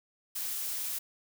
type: noise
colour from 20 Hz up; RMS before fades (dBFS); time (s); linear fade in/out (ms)
blue; -35; 0.35-0.99; 10
effects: none